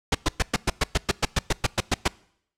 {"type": "noise bursts", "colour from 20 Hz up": "pink", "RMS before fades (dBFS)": -20, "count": 15, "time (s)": [0.12, 2.08], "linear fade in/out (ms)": 5, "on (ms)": 28, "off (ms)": 110, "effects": ["noise-tail reverb RT60 0.7 s tail -24 dB re dry", "low-pass 7000 Hz 12 dB/octave"]}